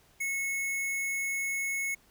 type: tone with sample-and-hold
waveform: sine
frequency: 2190 Hz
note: C#7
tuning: 22 cents flat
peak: -29 dBFS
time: 0.2-1.95 s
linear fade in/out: 10 ms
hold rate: 8820 Hz
effects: pink hiss -63 dBFS RMS until 2.1 s